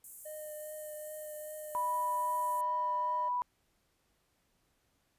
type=high-pass noise; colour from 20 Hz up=white; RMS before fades=-48 dBFS; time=0.04-2.61 s; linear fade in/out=2 ms; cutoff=7400 Hz; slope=48 dB/octave
type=tone with vibrato; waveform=triangle; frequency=610 Hz; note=D#5; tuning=34 cents flat; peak=-40 dBFS; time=0.25-3.29 s; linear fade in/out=10 ms; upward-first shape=triangle; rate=2.5 Hz; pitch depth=16 cents each way
type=tone; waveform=sine; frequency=985 Hz; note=B5; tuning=5 cents flat; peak=-30 dBFS; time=1.75-3.42 s; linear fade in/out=0 ms
effects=pink hiss -75 dBFS RMS until 5.18 s + resampled to 32000 Hz